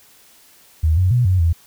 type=tone with pitch steps; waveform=sine; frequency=79.2 / 91.9 / 122.7 / 92.6 / 83.4 Hz; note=D#2 / F#2 / B2 / F#2 / E2; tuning=+31 / -11 / -11 / +2 / +21 cents; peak=-12 dBFS; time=0.83-1.53 s; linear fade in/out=10 ms; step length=140 ms; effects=white hiss -50 dBFS RMS until 1.66 s